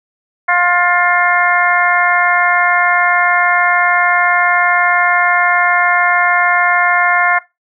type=harmonic tone; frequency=353.3 Hz; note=F4; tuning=20 cents sharp; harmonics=2 / 3 / 4 / 5 / 6; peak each=-16 / -16 / -16 / -16 / -16 dBFS; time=0.48-7.39 s; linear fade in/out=10 ms; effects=noise-tail reverb RT60 0.2 s tail -18 dB re dry